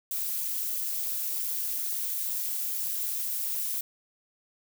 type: noise with amplitude modulation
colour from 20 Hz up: violet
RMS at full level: -28 dBFS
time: 0.11-3.81 s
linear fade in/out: 2 ms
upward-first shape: sine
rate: 253 Hz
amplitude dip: 70%
effects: none